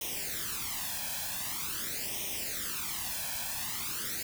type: noise with flanger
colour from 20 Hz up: white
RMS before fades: -36 dBFS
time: 0.01-4.23 s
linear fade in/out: 5 ms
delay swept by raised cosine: 0.33 to 1.24 ms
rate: 0.45 Hz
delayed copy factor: +0.8
effects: none